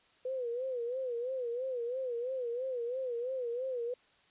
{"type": "tone with vibrato", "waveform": "sine", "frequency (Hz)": 496.9, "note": "B4", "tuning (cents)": 11, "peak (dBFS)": -33, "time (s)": [0.25, 3.94], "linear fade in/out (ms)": 5, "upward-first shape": "sine", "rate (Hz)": 3, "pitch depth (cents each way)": 110, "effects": ["white hiss -66 dBFS RMS until 4.3 s", "resampled to 8000 Hz"]}